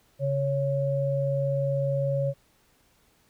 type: tone pair together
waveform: sine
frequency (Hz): 138.59 / 554.4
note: C#3 / C#5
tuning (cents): 0 / 0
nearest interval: 2 octaves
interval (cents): 2400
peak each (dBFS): -26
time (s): 0.19-2.34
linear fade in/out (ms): 50
effects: pink hiss -64 dBFS RMS until 3.29 s